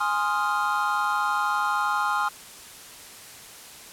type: chord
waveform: triangle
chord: F minor seventh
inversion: first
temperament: equal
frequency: 830.6 / 1046.5 / 1244.5 / 1396.9 Hz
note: Ab5 / C6 / Eb6 / F6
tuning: 0 / 0 / 0 / 0 cents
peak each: -26 dBFS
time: 0-2.29 s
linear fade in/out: 10 ms
effects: white hiss -44 dBFS RMS until 3.92 s + low-pass 12000 Hz 12 dB/octave